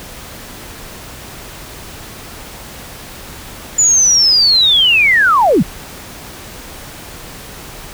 sine linear sweep, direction down, 7040 to 116.54 Hz, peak -7 dBFS, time 3.78-5.63 s, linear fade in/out 10 ms, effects pink hiss -32 dBFS RMS until 7.93 s

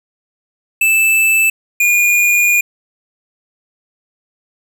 square tone pair in turn, 2637 / 2432 Hz, E7 / D#7, 0 / -40 cents, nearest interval minor second, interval 140 cents, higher first, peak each -10 dBFS, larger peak neither, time 0.81-1.5 / 1.8-2.61 s, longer second, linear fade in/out 5 ms, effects none

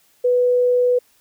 sine tone, 493.9 Hz, B4, in tune, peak -13 dBFS, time 0.24-0.99 s, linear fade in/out 10 ms, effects white hiss -58 dBFS RMS until 1.2 s

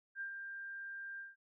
sine tone with ADSR envelope, 1591 Hz, G6, 25 cents sharp, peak -38 dBFS, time 0.15-1.36 s, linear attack 57 ms, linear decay 98 ms, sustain -5 dB, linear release 170 ms, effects none

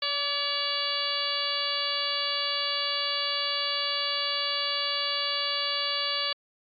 harmonic tone with a mistuned harmonic, 570 Hz, C#5, 48 cents sharp, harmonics 1 / 2 / 3 / 4 / 5 / 6 / 7 / 8, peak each -38 / -35 / -38 / -38 / -33 / -33 / -35 / -32 dBFS, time 0.02-6.33 s, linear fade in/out 5 ms, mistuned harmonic 2, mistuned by +27 cents, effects AAC 64 kbps

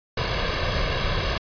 pink noise with comb filter, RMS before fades -24 dBFS, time 0.17-1.38 s, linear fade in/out 5 ms, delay 1.8 ms, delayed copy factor +0.6, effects resampled to 11025 Hz

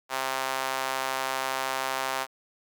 sawtooth tone with high-pass filter, 132.6 Hz, C3, 23 cents sharp, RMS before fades -30 dBFS, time 0.09-2.27 s, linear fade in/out 50 ms, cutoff 860 Hz, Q 1.4, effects none

